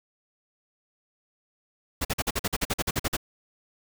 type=noise bursts; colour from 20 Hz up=pink; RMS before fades=-26 dBFS; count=14; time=2.01-3.168 s; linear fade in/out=10 ms; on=40 ms; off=46 ms; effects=none